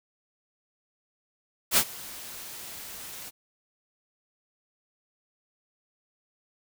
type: noise with ADSR envelope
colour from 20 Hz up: white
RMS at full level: -19 dBFS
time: 1.71-3.31 s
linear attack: 62 ms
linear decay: 67 ms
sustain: -22 dB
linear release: 30 ms
effects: none